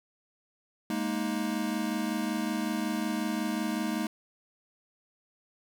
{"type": "chord", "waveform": "square", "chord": "Ab suspended second", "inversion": "none", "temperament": "equal with one note detuned", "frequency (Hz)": [207.7, 233.1, 312.6], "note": ["Ab3", "Bb3", "Eb4"], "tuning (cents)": [0, 0, 8], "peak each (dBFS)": -34, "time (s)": [0.9, 4.07], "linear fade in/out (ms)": 2, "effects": []}